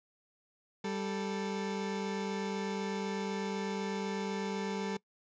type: tone pair together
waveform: 30% pulse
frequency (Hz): 196 / 440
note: G3 / A4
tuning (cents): 0 / 0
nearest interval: octave + major second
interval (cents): 1400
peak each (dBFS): -33 / -35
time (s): 0.84-4.97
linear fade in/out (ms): 5
effects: noise-tail reverb RT60 0.1 s tail -22 dB re dry + resampled to 16000 Hz